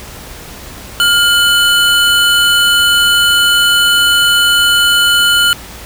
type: tone pair together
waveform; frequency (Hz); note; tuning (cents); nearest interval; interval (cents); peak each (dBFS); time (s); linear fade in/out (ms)
square; 1410 / 2990; F6 / F#7; +16 / +17; octave + minor second; 1301; -11; 1-5.53; 0
effects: added 60 Hz sine -37 dBFS peak until 5.85 s + pink hiss -31 dBFS RMS until 5.85 s